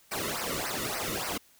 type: noise with flanger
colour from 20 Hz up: pink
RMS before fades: -33 dBFS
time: 0.11-1.38 s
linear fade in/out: 10 ms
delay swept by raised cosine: 0.28 to 1.28 ms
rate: 3.5 Hz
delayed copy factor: -0.9
effects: white hiss -61 dBFS RMS until 1.59 s